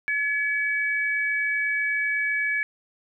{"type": "tone pair together", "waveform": "sine", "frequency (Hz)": [1705, 2277], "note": ["G#6", "C#7"], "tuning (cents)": [45, 46], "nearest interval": "perfect fourth", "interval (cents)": 501, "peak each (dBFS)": -25, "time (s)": [0.08, 2.63], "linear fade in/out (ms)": 0, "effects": []}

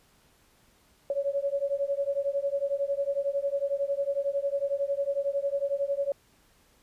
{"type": "beating tone pair", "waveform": "sine", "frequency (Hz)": [554.4, 565.4], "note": ["C#5", "C#5"], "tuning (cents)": [0, 34], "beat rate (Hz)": 11, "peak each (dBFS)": -29, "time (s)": [1.1, 6.12], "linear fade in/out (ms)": 2, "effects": ["pink hiss -63 dBFS RMS until 6.82 s", "resampled to 32000 Hz"]}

